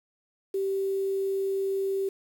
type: tone with quantisation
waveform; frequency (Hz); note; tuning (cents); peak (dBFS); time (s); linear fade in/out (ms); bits
sine; 389; G4; -13; -25; 0.54-2.09; 5; 8
effects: none